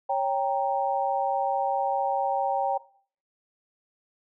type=chord; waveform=sine; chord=G diminished; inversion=second; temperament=equal with one note detuned; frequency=554.4 / 787.6 / 932.3 Hz; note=Db5 / G5 / Bb5; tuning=0 / +8 / 0 cents; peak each=-29 / -25 / -30 dBFS; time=0.09-2.78 s; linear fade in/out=10 ms; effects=noise-tail reverb RT60 0.5 s tail -19 dB re dry